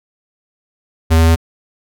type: tone with pitch steps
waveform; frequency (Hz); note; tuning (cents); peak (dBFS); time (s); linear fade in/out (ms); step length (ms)
square; 81.1 / 81.62 / 82.14; E2 / E2 / E2; -28 / -17 / -6; -8; 1.1-1.361; 20; 87
effects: none